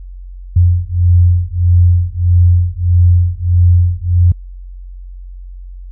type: beating tone pair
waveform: sine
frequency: 87.31 / 88.91 Hz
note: F2 / F2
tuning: 0 / +31 cents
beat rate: 1.6 Hz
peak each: -10 dBFS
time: 0.56-4.32 s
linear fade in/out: 5 ms
effects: added 45 Hz sine -27 dBFS peak until 5.91 s